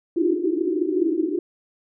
white band-pass noise, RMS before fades -22 dBFS, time 0.16-1.39 s, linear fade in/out 2 ms, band 310 to 370 Hz, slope 96 dB/octave, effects none

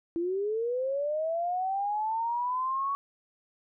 sine linear sweep, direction up, 329.6 to 1124 Hz, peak -27 dBFS, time 0.16-2.95 s, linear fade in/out 0 ms, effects none

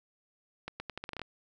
accelerating click train, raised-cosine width 0.3 ms, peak -22 dBFS, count 10, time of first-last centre 0.68-1.217 s, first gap 120 ms, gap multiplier 0.81, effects none

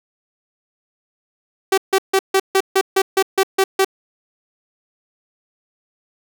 sawtooth tone bursts, 385 Hz, G4, 31 cents flat, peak -8 dBFS, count 11, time 1.72-3.847 s, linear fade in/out 5 ms, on 57 ms, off 150 ms, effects none

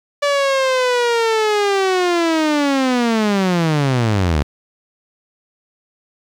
sawtooth linear sweep, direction down, 579 to 68.6 Hz, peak -10 dBFS, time 0.22-4.43 s, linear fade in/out 10 ms, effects low-pass 6000 Hz 12 dB/octave + 8-bit

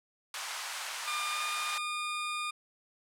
pink high-pass noise, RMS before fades -38 dBFS, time 0.34-1.78 s, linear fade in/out 2 ms, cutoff 850 Hz, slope 24 dB/octave
20% pulse tone with pitch glide, 1204 to 1216.6 Hz, D6 to D#6, +43 to -39 cents, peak -28 dBFS, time 1.07-2.51 s, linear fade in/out 10 ms, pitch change +18 cents, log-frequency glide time 1.23-1.41 s
effects low-pass 10000 Hz 12 dB/octave

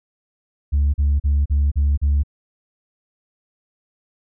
sine tone bursts, 71.6 Hz, D2, 43 cents flat, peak -12 dBFS, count 6, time 0.72-2.235 s, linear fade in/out 20 ms, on 220 ms, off 39 ms, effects tanh soft clip ceiling -12 dBFS

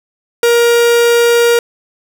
45% pulse tone, 471.9 Hz, A#4, 21 cents sharp, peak -7 dBFS, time 0.43-1.59 s, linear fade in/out 2 ms, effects none

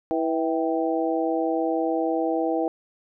harmonic tone with a mistuned harmonic, 163.3 Hz, E3, 16 cents flat, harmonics 2 / 3 / 4 / 5, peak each -25 / -27 / -28 / -29 dBFS, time 0.11-2.68 s, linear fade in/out 0 ms, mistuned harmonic 5, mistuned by -72 cents, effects none

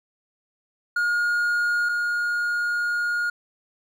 triangle tone pair in turn, 1429 / 1429 Hz, F6 / F6, +39 / +39 cents, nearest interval unison, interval 0 cents, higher neither, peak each -18 / -20 dBFS, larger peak first, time 0.96-1.89 / 1.89-3.3 s, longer second, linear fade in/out 5 ms, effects none

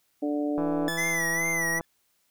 harmonic tone, 146.83 Hz, D3, in tune, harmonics 2 / 3 / 4 / 5, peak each -26 / -35 / -33 / -39 dBFS, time 0.22-0.89 s, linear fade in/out 10 ms
click train, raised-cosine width 1 ms, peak -21 dBFS, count 205, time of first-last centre 0.58-1.809 s, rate 166 Hz
sawtooth tone with exponential decay, 1728 Hz, A6, 32 cents flat, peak -25 dBFS, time 0.88-1.85 s, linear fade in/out 1 ms, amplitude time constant 210 ms
square tone with vibrato, 1991 Hz, B6, 14 cents sharp, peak -26 dBFS, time 0.97-1.8 s, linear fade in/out 20 ms, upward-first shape sine, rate 2.4 Hz, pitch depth 90 cents each way
effects white hiss -70 dBFS RMS until 2.3 s

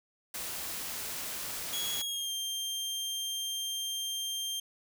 white noise, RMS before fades -38 dBFS, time 0.34-2.02 s, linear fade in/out 5 ms
sawtooth tone with pitch glide, 3332 to 3180 Hz, G#7 to G7, +5 to +24 cents, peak -30 dBFS, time 1.73-4.6 s, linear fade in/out 5 ms, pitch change -81 cents, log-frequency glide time 1.97-2.32 s
effects none

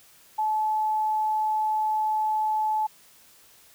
sine tone, 863 Hz, A5, 34 cents flat, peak -22 dBFS, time 0.38-2.87 s, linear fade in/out 10 ms, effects white hiss -55 dBFS RMS until 3.74 s

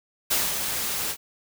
white noise with ADSR envelope, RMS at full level -22 dBFS, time 0.3-1.17 s, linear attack 14 ms, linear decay 210 ms, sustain -6 dB, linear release 68 ms, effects none

